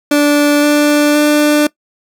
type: tone with pitch steps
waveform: 30% pulse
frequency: 291.9 / 294.6 / 297.3 Hz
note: D4 / D4 / D4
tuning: -10 / +6 / +21 cents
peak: -5 dBFS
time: 0.11-1.67 s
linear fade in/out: 5 ms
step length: 520 ms
effects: noise-tail reverb RT60 0.1 s tail -21 dB re dry